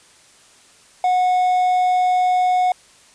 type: tone with quantisation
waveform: triangle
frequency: 731 Hz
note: F#5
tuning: 21 cents flat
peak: -12 dBFS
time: 1.04-2.72 s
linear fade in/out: 2 ms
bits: 7
effects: white hiss -50 dBFS RMS until 3.14 s + resampled to 22050 Hz